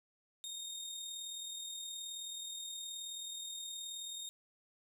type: tone with amplitude modulation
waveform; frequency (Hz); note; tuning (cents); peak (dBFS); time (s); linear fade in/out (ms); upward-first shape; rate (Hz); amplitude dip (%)
25% pulse; 3692; A#7; -17; -37; 0.44-4.29; 0; sine; 38.9; 35
effects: none